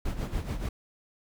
brown noise with tremolo, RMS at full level -29 dBFS, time 0.05-0.69 s, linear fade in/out 5 ms, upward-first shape sine, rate 7 Hz, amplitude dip 70%, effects none

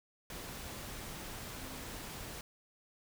sine tone in noise, 261.6 Hz, C4, in tune, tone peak -51 dBFS, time 1.56-1.8 s, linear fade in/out 2 ms, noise pink, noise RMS -45 dBFS, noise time 0.3-2.41 s, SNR -9 dB, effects none

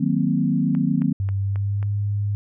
sine chord, C half-diminished seventh, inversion first, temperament equal, 155.56 / 185 / 233.1 / 261.6 Hz, Eb3 / Gb3 / Bb3 / C4, 0 / 0 / 0 / 0 cents, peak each -23 dBFS, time 0-1.13 s, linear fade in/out 10 ms
click train, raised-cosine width 0.5 ms, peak -24 dBFS, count 5, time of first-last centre 0.75-1.828 s, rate 3.71 Hz
sine tone with pitch glide, 98 to 102.1 Hz, G2 to G#2, 0 to -29 cents, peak -20 dBFS, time 1.2-2.35 s, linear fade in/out 0 ms, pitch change +71 cents, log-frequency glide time 1.36-1.91 s
effects none

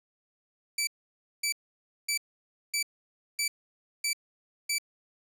15% pulse tone bursts, 2314 Hz, D7, 26 cents flat, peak -20 dBFS, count 7, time 0.78-4.784 s, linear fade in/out 5 ms, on 92 ms, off 560 ms, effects none

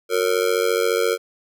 square tone with amplitude modulation, 459.4 Hz, A#4, 25 cents flat, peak -14 dBFS, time 0.09-1.18 s, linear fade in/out 50 ms, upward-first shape sine, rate 94.5 Hz, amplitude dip 100%, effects none

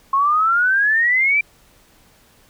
sine exponential sweep, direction up, 1074 to 2367 Hz, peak -13 dBFS, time 0.13-1.41 s, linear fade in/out 5 ms, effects pink hiss -53 dBFS RMS until 2.49 s

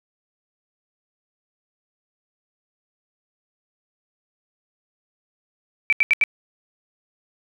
sine tone bursts, 2323 Hz, D7, 20 cents flat, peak -13 dBFS, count 4, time 5.9-6.238 s, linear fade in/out 0 ms, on 26 ms, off 78 ms, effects none

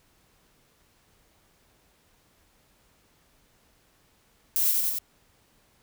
violet noise with echo, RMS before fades -24 dBFS, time 4.56-4.71 s, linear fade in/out 0 ms, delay 92 ms, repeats 3, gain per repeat -2 dB, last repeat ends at 4.986 s, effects pink hiss -64 dBFS RMS until 5.82 s

